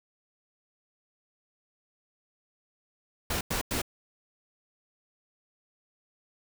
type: noise bursts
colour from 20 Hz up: pink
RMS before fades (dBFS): -30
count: 3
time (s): 3.3-3.818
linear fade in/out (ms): 5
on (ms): 110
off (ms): 94
effects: none